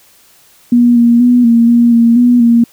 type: tone with pitch steps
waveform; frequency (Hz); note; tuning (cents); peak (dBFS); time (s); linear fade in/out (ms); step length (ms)
sine; 240.6 / 236 / 244.9 / 232.5 / 236.9 / 232.5 / 243.7 / 234.1; B3 / A#3 / B3 / A#3 / A#3 / A#3 / B3 / A#3; -45 / +22 / -14 / -4 / +28 / -4 / -23 / +8; -4; 0.72-2.64; 5; 240
effects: white hiss -46 dBFS RMS until 2.72 s